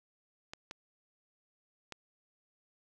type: clicks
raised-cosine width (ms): 0.2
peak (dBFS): -25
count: 3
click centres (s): 0.535 / 0.711 / 1.923
effects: none